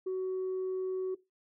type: tone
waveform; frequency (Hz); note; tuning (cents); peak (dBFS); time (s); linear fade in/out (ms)
sine; 374.1; F#4; +19; -29; 0.06-1.15; 10
effects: noise-tail reverb RT60 0.2 s tail -18 dB re dry + tanh soft clip ceiling -29 dBFS